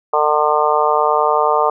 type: harmonic tone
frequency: 150.7 Hz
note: D3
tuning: 45 cents sharp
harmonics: 3 / 4 / 5 / 6 / 7 / 8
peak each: -19 / -19 / -19 / -19 / -19 / -19 dBFS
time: 0.13-1.7 s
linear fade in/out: 5 ms
effects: none

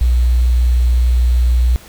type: tone with quantisation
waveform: sine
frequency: 60.8 Hz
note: B1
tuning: 26 cents flat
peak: -9 dBFS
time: 0.01-1.76 s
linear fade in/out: 0 ms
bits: 6
effects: pink hiss -40 dBFS RMS until 1.88 s

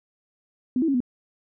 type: tone with pitch steps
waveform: sine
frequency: 252.7 / 325.9 / 274.9 / 246.5 Hz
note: B3 / E4 / C#4 / B3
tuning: +40 / -20 / -14 / -3 cents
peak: -19 dBFS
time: 0.76-1.004 s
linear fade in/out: 2 ms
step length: 61 ms
effects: none

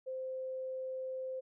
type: tone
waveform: sine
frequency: 520 Hz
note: C5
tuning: 11 cents flat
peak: -37 dBFS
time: 0.06-1.41 s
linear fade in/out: 20 ms
effects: none

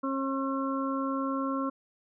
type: harmonic tone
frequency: 270 Hz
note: C#4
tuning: 45 cents flat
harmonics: 1 / 2 / 4 / 5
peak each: -30 / -36 / -34 / -38 dBFS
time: 0.03-1.7 s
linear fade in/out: 10 ms
effects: none

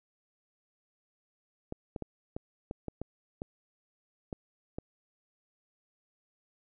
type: clicks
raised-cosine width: 2 ms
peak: -23 dBFS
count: 10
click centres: 1.724 / 1.962 / 2.023 / 2.365 / 2.711 / 2.883 / 3.016 / 3.419 / 4.328 / 4.785 s
effects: none

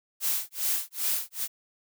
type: noise with tremolo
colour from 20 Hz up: blue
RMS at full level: -26 dBFS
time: 0.2-1.48 s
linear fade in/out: 50 ms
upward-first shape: sine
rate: 2.5 Hz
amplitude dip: 100%
effects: none

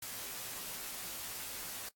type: noise with comb filter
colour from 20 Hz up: white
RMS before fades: -43 dBFS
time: 0.02-1.89 s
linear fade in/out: 5 ms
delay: 14 ms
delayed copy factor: -0.9
effects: noise-tail reverb RT60 0.1 s tail -21 dB re dry + AAC 64 kbps

